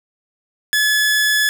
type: tone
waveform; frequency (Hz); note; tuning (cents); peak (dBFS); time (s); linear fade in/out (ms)
sawtooth; 1712; A6; -48; -10; 0.73-1.49; 0
effects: none